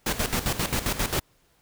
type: noise with tremolo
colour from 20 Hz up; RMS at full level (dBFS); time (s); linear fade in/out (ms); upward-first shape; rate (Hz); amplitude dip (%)
pink; -25; 0.06-1.2; 5; square; 7.5; 70
effects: pink hiss -64 dBFS RMS until 1.61 s